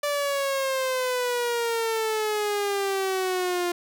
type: exponential sweep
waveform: sawtooth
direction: down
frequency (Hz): 585 to 349.2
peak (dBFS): -20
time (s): 0.03-3.72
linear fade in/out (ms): 5
effects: none